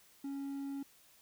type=tone; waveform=triangle; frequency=277.2 Hz; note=C#4; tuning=in tune; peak=-36 dBFS; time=0.24-0.83 s; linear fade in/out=5 ms; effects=white hiss -64 dBFS RMS until 1.21 s